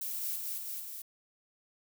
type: noise with echo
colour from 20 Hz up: violet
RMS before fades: -37 dBFS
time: 0.01-0.36 s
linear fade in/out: 5 ms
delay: 220 ms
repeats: 3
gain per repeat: -2 dB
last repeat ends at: 1.02 s
effects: none